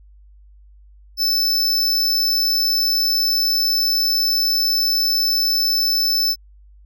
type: tone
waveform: square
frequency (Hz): 5274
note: E8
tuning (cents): 0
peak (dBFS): -16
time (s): 1.17-6.36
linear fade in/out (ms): 50
effects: added 50 Hz sine -44 dBFS peak until 6.85 s